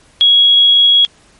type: tone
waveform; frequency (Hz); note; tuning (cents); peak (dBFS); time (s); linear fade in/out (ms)
sine; 3322; G#7; 0; -5; 0.21-1.05; 0
effects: pink hiss -48 dBFS RMS until 1.39 s + MP3 48 kbps